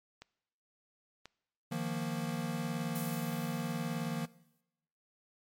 click train, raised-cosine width 0.2 ms, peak -30 dBFS, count 4, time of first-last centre 0.22-3.329 s, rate 0.965 Hz
square chord, Eb suspended second, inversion none, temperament equal, 155.56 / 174.61 / 233.1 Hz, Eb3 / F3 / Bb3, 0 / 0 / 0 cents, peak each -39 dBFS, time 1.71-4.26 s, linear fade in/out 10 ms
violet noise with exponential decay, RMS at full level -40 dBFS, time 2.95-4.61 s, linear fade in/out 5 ms, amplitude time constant 360 ms
effects noise-tail reverb RT60 0.9 s tail -21 dB re dry + MP3 64 kbps

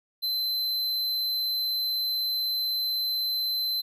square tone, 4068 Hz, C8, 50 cents flat, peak -26 dBFS, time 0.22-3.82 s, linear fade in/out 20 ms, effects none

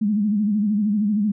sine tone with vibrato, 208.5 Hz, G#3, 7 cents sharp, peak -17 dBFS, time 0.01-1.32 s, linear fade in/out 10 ms, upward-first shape sine, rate 13 Hz, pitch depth 85 cents each way, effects none

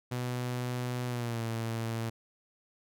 sawtooth tone with pitch glide, 123.8 to 114.18 Hz, B2 to A#2, +5 to -35 cents, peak -28 dBFS, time 0.11-2.1 s, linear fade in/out 10 ms, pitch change -140 cents, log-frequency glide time 1.07-1.43 s, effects none

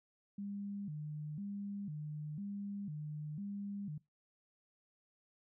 sine tone with vibrato, 174.2 Hz, F3, 4 cents flat, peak -40 dBFS, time 0.38-3.98 s, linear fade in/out 5 ms, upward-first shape square, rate 1 Hz, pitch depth 250 cents each way, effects noise-tail reverb RT60 0.2 s tail -21 dB re dry

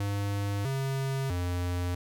square tone with pitch steps, 100.9 / 135.1 / 88.7 Hz, G#2 / C#3 / F2, -49 / -44 / +27 cents, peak -29 dBFS, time 0-1.95 s, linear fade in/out 5 ms, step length 650 ms, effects none

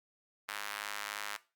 square tone with high-pass filter, 51.6 Hz, G#1, 10 cents flat, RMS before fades -41 dBFS, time 0.48-1.37 s, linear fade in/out 10 ms, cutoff 1400 Hz, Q 1.2, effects noise-tail reverb RT60 0.3 s tail -17 dB re dry + Opus 48 kbps

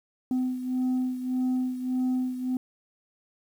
sine beating tone pair, 254.2 / 255.9 Hz, C4 / C4, -50 / -38 cents, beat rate 1.7 Hz, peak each -24 / -29 dBFS, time 0.31-2.57 s, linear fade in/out 2 ms, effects tanh soft clip ceiling -22 dBFS + 9-bit

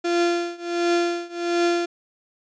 35% pulse tone with tremolo, 345 Hz, F4, 21 cents flat, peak -15 dBFS, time 0.04-1.86 s, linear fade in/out 10 ms, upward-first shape triangle, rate 1.4 Hz, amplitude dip 95%, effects resampled to 16000 Hz

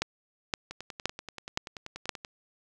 two click trains, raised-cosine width 0.2 ms, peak -22 / -10 dBFS, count 17 / 5, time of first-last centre 0.71-2.248 / 0.02-2.093 s, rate 10.4 / 1.93 Hz, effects none

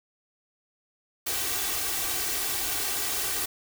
white noise with comb filter, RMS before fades -29 dBFS, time 1.26-3.46 s, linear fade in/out 10 ms, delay 2.6 ms, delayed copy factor +0.65, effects none

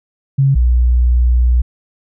sine tone pair in turn, 136.6 / 60.85 Hz, C#3 / B1, -25 / -25 cents, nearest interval octave + major second, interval 1400 cents, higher first, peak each -8 / -8 dBFS, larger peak neither, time 0.38-0.55 / 0.55-1.62 s, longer second, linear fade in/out 10 ms, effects none

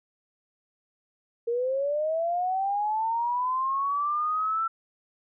sine linear sweep, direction up, 460.3 to 1343 Hz, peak -24 dBFS, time 1.47-4.68 s, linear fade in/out 10 ms, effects none

